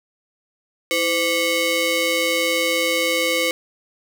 sawtooth ring-modulated tone, 839 Hz, G#5, 17 cents sharp, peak -11 dBFS, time 0.91-3.51 s, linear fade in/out 0 ms, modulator 1350 Hz, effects none

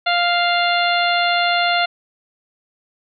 harmonic tone, 698.5 Hz, F5, in tune, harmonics 1 / 2 / 3 / 4 / 5 / 6, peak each -18 / -21 / -23 / -24 / -25 / -26 dBFS, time 0.06-1.86 s, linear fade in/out 10 ms, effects none

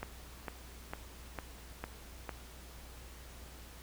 click train, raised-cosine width 0.5 ms, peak -23 dBFS, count 6, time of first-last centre 0.03-2.292 s, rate 2.21 Hz, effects added 60 Hz sine -51 dBFS peak until 3.82 s + pink hiss -54 dBFS RMS until 3.82 s

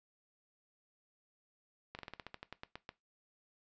slowing click train, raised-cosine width 0.3 ms, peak -28 dBFS, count 13, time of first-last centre 1.95-2.891 s, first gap 39 ms, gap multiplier 1.12, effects noise-tail reverb RT60 0.2 s tail -18 dB re dry + resampled to 16000 Hz

